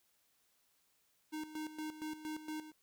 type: tone with tremolo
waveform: square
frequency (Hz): 309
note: D#4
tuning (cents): -12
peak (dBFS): -40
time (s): 1.32-2.72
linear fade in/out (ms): 20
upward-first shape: square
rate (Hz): 4.3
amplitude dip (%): 70
effects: white hiss -75 dBFS RMS until 2.82 s